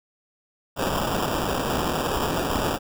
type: noise with sample-and-hold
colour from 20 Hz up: white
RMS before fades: -25 dBFS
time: 0.76-2.79 s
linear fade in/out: 50 ms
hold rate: 2100 Hz
effects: none